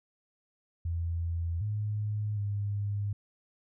sine tone with pitch steps, 84.4 / 105.4 / 102 Hz, E2 / G#2 / G#2, +41 / +26 / -31 cents, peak -29 dBFS, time 0.85-3.13 s, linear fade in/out 5 ms, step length 760 ms, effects none

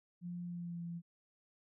sine tone with pitch glide, 175.3 to 170.51 Hz, F3 to F3, +7 to -41 cents, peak -40 dBFS, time 0.21-1.02 s, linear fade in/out 50 ms, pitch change -48 cents, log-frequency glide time 0.44-0.82 s, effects none

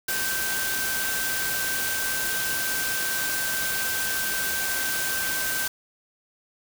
sine tone in noise, 1553 Hz, G6, 17 cents flat, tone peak -29 dBFS, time 0.08-5.68 s, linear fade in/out 5 ms, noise white, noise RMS -28 dBFS, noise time 0.08-5.68 s, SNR -4 dB, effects none

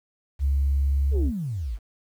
sine tone, 69.3 Hz, C#2, in tune, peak -18 dBFS, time 0.39-1.32 s, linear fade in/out 50 ms
sine exponential sweep, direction down, 469 to 44.87 Hz, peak -26 dBFS, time 1.11-1.79 s, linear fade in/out 50 ms
effects tanh soft clip ceiling -15 dBFS + 9-bit

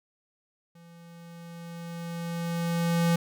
square tone with level ramp, 169.3 Hz, E3, 46 cents sharp, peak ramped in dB -51 to -21 dBFS, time 0.75-3.16 s, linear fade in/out 5 ms, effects none

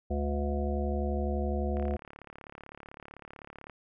harmonic tone, 71.8 Hz, D2, 39 cents flat, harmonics 1 / 3 / 5 / 7 / 9 / 10, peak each -30 / -35 / -37 / -38 / -40 / -40 dBFS, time 0.1-1.97 s, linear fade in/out 10 ms
click train, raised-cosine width 0.5 ms, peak -30 dBFS, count 70, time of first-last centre 1.77-3.697 s, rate 35.8 Hz
effects none

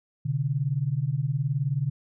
sine beating tone pair, 127.3 / 146.3 Hz, C3 / D3, -47 / -6 cents, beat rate 19 Hz, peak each -27 / -26 dBFS, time 0.25-1.9 s, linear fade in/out 10 ms, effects none

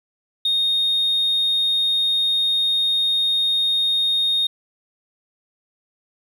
sine tone, 3700 Hz, A#7, 14 cents flat, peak -15 dBFS, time 0.45-4.47 s, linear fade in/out 5 ms, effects tanh soft clip ceiling -14 dBFS + 9-bit

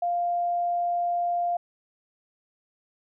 sine tone, 698.5 Hz, F5, in tune, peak -23 dBFS, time 0.02-1.57 s, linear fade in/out 5 ms, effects none

